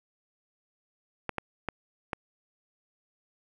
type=clicks; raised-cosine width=0.5 ms; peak=-15 dBFS; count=4; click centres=1.293 / 1.383 / 1.687 / 2.132 s; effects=9-bit